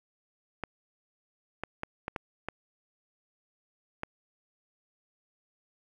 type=clicks; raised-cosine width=0.5 ms; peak=-18 dBFS; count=7; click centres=0.637 / 1.636 / 1.834 / 2.081 / 2.162 / 2.486 / 4.034 s; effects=9-bit